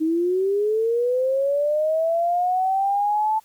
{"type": "linear sweep", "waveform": "sine", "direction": "up", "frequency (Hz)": [311.1, 880], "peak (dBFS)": -18, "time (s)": [0, 3.4], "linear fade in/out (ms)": 20, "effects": ["white hiss -57 dBFS RMS until 3.44 s", "Opus 48 kbps"]}